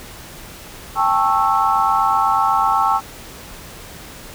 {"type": "chord", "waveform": "sine", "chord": "A dominant seventh", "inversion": "third", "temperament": "just", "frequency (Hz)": [792, 880, 1100, 1320], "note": ["G5", "A5", "C#6", "E6"], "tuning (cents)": [18, 0, -14, 2], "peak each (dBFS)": -19, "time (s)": [0.95, 3.01], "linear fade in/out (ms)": 50, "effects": ["pink hiss -37 dBFS RMS until 4.34 s"]}